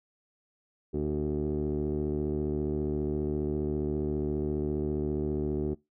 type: tone with low-pass filter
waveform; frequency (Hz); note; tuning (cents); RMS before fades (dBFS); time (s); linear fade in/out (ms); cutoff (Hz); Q
15% pulse; 74.8; D2; +32; -30; 0.93-5.75; 20; 410; 8.8
effects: noise-tail reverb RT60 0.2 s tail -22 dB re dry